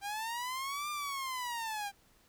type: linear two-way sweep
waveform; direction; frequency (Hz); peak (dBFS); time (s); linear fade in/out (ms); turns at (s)
sawtooth; up then down; 790 to 1202 to 790; -32; 0.01-1.92; 50; 0.9
effects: pink hiss -66 dBFS RMS until 2.28 s